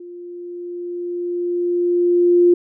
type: tone with level ramp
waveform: sine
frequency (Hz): 350.8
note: F4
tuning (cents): +8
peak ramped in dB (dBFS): -33 to -8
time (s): 0-2.54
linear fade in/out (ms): 5
effects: none